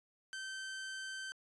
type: tone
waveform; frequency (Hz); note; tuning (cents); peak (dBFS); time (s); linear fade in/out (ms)
sawtooth; 1548; G6; -22; -38; 0.33-1.32; 0
effects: resampled to 22050 Hz